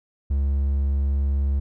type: tone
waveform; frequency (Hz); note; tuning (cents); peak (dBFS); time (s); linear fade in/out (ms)
triangle; 69.4; C#2; +3; -17; 0.3-1.6; 10
effects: none